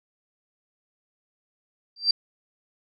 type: tone with exponential growth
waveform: sine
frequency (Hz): 4699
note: D8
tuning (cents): 0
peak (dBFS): -13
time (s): 1.96-2.11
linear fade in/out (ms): 5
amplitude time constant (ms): 32
effects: none